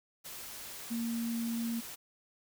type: tone in noise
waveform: sine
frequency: 231.7 Hz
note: A#3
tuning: 10 cents flat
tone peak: -32 dBFS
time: 0.9-1.81 s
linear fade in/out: 20 ms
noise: white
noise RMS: -45 dBFS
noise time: 0.24-1.96 s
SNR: +10 dB
effects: none